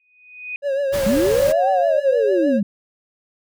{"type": "tone with exponential growth", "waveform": "sine", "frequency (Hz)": 2489, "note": "D#7", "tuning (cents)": 0, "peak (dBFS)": -23, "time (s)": [0, 0.56], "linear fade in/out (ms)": 1, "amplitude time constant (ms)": 120}
{"type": "tone with vibrato", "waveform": "triangle", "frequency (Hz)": 554.4, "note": "C#5", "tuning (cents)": 0, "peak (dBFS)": -16, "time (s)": [0.62, 2.61], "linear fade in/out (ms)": 50, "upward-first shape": "triangle", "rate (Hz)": 6.6, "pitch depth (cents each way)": 74}
{"type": "noise", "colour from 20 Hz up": "pink", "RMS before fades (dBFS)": -28, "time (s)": [0.92, 1.53], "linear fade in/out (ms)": 20}
{"type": "linear two-way sweep", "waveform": "sine", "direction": "up then down", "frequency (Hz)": [190, 784, 190], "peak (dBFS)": -16, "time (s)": [1.06, 2.63], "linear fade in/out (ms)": 5, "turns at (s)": 1.68}
{"effects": []}